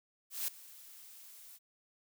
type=noise with ADSR envelope; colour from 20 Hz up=blue; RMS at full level=-34 dBFS; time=0.3-1.59 s; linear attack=180 ms; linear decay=4 ms; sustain=-20 dB; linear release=35 ms; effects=none